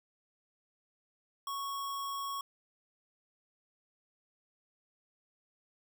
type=tone with sample-and-hold; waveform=sine; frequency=1108.7 Hz; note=C#6; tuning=in tune; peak=-35 dBFS; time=1.47-2.41 s; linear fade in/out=2 ms; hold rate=4410 Hz; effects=none